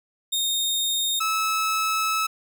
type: tone pair in turn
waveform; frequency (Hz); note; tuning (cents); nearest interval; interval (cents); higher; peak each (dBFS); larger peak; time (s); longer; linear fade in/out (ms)
sawtooth; 3687 / 1300.4; A#7 / E6; -20 / -24; octave + tritone; 1804; first; -19 / -18; second; 0.32-1.2 / 1.2-2.27; second; 10
effects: none